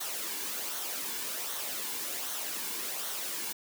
white noise with flanger, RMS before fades -36 dBFS, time 0-3.53 s, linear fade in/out 10 ms, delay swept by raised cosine 0.4 to 1.6 ms, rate 1.3 Hz, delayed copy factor -0.5, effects high-pass 200 Hz 12 dB/octave

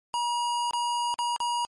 square tone with dropouts, 956 Hz, A#5, 43 cents sharp, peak -26 dBFS, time 0.14-1.65 s, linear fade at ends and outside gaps 0 ms, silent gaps 0.709-0.734 / 1.141-1.189 / 1.363-1.403 s, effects MP3 48 kbps

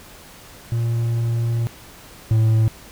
triangle tone pair in turn, 116.54 / 111 Hz, A#2 / A2, 0 / +16 cents, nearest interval minor second, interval 84 cents, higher first, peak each -16 / -11 dBFS, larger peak second, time 0.72-1.67 / 2.31-2.68 s, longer first, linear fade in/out 0 ms, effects pink hiss -43 dBFS RMS until 2.91 s

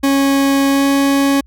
40% pulse tone with pitch glide, 275.4 to 277.2 Hz, C#4 to C#4, -11 to 0 cents, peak -10 dBFS, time 0.03-1.41 s, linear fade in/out 10 ms, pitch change +11 cents, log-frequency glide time 0.69-0.85 s, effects added 60 Hz sine -42 dBFS peak until 1.46 s

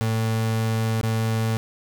35% pulse tone with dropouts, 111.9 Hz, A2, 30 cents sharp, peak -19 dBFS, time 0.01-1.57 s, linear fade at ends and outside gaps 0 ms, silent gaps 1.012-1.032 s, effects none

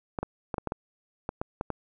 clicks, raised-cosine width 1 ms, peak -16 dBFS, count 10, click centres 0.188 / 0.23 / 0.542 / 0.582 / 0.673 / 0.721 / 1.291 / 1.415 / 1.611 / 1.703 s, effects none

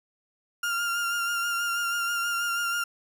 35% pulse tone with vibrato, 1396.9 Hz, F6, in tune, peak -24 dBFS, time 0.63-2.84 s, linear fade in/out 5 ms, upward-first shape sine, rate 6.2 Hz, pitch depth 24 cents each way, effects none

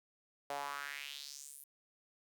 sawtooth tone with high-pass filter sweep, 142.1 Hz, C#3, 43 cents sharp, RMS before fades -45 dBFS, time 0.5-1.64 s, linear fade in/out 2 ms, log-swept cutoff 630 to 12000 Hz, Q 3.2, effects none

